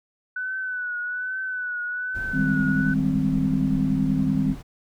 sine tone with vibrato, 1491 Hz, F#6, 13 cents sharp, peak -26 dBFS, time 0.36-2.94 s, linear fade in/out 5 ms, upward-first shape triangle, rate 1.2 Hz, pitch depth 53 cents each way
brown noise, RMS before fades -36 dBFS, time 2.14-4.63 s, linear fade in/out 20 ms
sine chord, Ab major seventh, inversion second, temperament equal with one note detuned, 155.56 / 196 / 206.6 / 261.6 Hz, Eb3 / G3 / Ab3 / C4, 0 / 0 / -9 / 0 cents, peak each -25 / -25 / -29 / -23 dBFS, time 2.32-4.56 s, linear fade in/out 50 ms
effects none

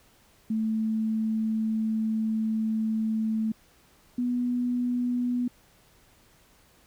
sine tone pair in turn, 220 / 245.4 Hz, A3 / B3, 0 / -11 cents, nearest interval major second, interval 189 cents, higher second, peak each -24 dBFS, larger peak neither, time 0.5-3.52 / 4.18-5.48 s, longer first, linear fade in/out 5 ms, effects pink hiss -60 dBFS RMS until 6.86 s

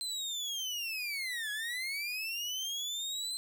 30% pulse linear two-way sweep, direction down then up, 4114 to 1661.2 to 4114 Hz, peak -32 dBFS, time 0.01-3.37 s, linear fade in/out 0 ms, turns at 1.51 s, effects none

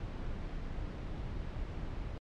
brown noise, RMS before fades -39 dBFS, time 0-2.18 s, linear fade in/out 2 ms, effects low-pass 4000 Hz 12 dB/octave + MP3 96 kbps

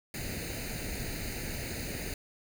pink noise with comb filter, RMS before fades -37 dBFS, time 0.14-2.14 s, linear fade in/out 2 ms, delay 0.45 ms, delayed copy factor +0.8, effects none

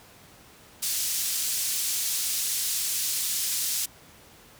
pink band-pass noise, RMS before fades -28 dBFS, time 0.82-3.86 s, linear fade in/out 10 ms, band 5400 to 16000 Hz, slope 12 dB/octave, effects pink hiss -52 dBFS RMS until 4.59 s + high-pass 60 Hz 12 dB/octave

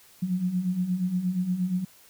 sine beating tone pair, 175.7 / 184.2 Hz, F3 / F#3, +11 / -7 cents, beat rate 8.5 Hz, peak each -31 / -25 dBFS, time 0.22-1.85 s, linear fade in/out 10 ms, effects white hiss -55 dBFS RMS until 2.09 s

